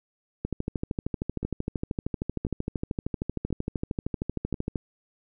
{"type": "two click trains", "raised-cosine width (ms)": 3, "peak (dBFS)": [-20, -15], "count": [4, 57], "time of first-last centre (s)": [[1.43, 4.542], [0.45, 4.758]], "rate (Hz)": [0.964, 13], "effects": []}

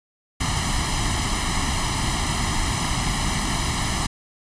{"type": "noise with comb filter", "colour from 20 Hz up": "pink", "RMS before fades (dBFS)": -23, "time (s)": [0.4, 4.07], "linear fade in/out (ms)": 10, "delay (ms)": 0.99, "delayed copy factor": 0.8, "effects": ["resampled to 22050 Hz"]}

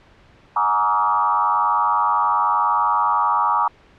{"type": "tone with frequency modulation", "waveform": "sine", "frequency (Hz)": 1046.5, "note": "C6", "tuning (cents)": 0, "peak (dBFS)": -15, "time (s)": [0.56, 3.68], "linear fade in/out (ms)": 5, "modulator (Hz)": 101, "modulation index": 2.2, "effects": ["pink hiss -51 dBFS RMS until 3.98 s", "low-pass 3000 Hz 12 dB/octave"]}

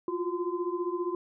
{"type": "tone cluster", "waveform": "sine", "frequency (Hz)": [346.1, 361.1, 1028], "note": ["F4", "F#4", "C6"], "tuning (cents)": [-16, -42, -31], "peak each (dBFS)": [-32, -32, -37], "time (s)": [0.08, 1.15], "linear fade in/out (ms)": 2, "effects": []}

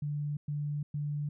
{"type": "tone bursts", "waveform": "sine", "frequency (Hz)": 146.83, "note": "D3", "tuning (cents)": 0, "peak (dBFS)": -31, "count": 3, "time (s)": [0.02, 1.29], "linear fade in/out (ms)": 5, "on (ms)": 350, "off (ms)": 110, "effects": []}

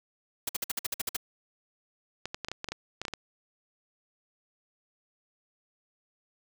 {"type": "noise bursts", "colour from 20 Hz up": "white", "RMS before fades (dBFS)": -31, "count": 10, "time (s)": [0.47, 1.167], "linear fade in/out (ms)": 5, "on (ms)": 22, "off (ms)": 53}
{"type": "clicks", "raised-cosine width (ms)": 0.2, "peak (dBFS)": -17, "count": 12, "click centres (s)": [2.256, 2.345, 2.447, 2.485, 2.516, 2.644, 2.687, 2.72, 3.016, 3.052, 3.082, 3.137]}
{"effects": []}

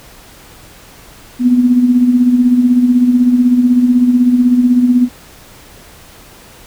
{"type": "tone with tremolo", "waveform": "sine", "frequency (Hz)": 246.9, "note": "B3", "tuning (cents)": 0, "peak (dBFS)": -4, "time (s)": [1.39, 5.09], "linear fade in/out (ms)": 50, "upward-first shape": "sine", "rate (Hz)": 16, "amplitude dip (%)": 55, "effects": ["pink hiss -39 dBFS RMS until 6.66 s"]}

